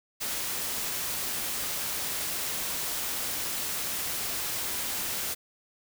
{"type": "noise", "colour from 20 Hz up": "white", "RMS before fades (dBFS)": -32, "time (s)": [0.2, 5.35], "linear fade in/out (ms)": 20, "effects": []}